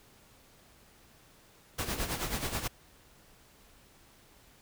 pink noise with tremolo, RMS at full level -32 dBFS, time 1.78-2.68 s, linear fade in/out 10 ms, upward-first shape sine, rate 9.3 Hz, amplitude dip 65%, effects pink hiss -60 dBFS RMS until 4.61 s

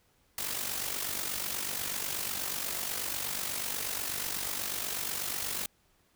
white noise with amplitude modulation, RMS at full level -32 dBFS, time 0.38-5.66 s, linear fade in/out 2 ms, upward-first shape sine, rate 48.2 Hz, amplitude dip 60%, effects pink hiss -69 dBFS RMS until 6.15 s

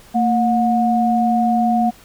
sine tone pair together, 228 / 724 Hz, A#3 / F#5, -38 / -38 cents, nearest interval octave + minor sixth, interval 2000 cents, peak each -16 dBFS, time 0.14-1.91 s, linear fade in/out 20 ms, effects pink hiss -46 dBFS RMS until 2.04 s

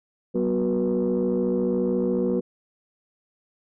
sine tone cluster, 190.8 / 244.9 / 367.9 / 483.8 Hz, G3 / B3 / F#4 / B4, -47 / -14 / -10 / -36 cents, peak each -25 dBFS, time 0.34-2.41 s, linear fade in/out 20 ms, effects tanh soft clip ceiling -15 dBFS

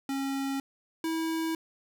square tone pair in turn, 272.8 / 324.4 Hz, C#4 / E4, -28 / -28 cents, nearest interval minor third, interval 300 cents, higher second, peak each -30 / -29 dBFS, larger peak second, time 0.09-0.6 / 1.04-1.55 s, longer neither, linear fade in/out 2 ms, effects none

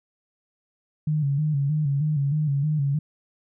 sine tone with vibrato, 146.3 Hz, D3, 6 cents flat, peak -20 dBFS, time 1.07-2.99 s, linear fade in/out 5 ms, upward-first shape square, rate 3.2 Hz, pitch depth 77 cents each way, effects none

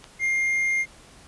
click, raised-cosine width 0.2 ms, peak -24 dBFS, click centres 0.042 s
triangle tone, 2117 Hz, C7, 20 cents sharp, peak -19 dBFS, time 0.19-0.86 s, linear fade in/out 50 ms
effects pink hiss -50 dBFS RMS until 1.27 s + resampled to 24000 Hz

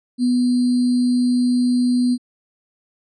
sine tone with sample-and-hold, 246.9 Hz, B3, in tune, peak -14 dBFS, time 0.18-2.18 s, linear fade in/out 50 ms, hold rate 4410 Hz, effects resampled to 22050 Hz

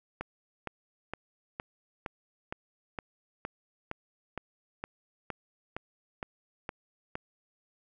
click train, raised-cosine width 0.5 ms, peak -20 dBFS, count 16, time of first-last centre 0.21-7.154 s, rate 2.16 Hz, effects none

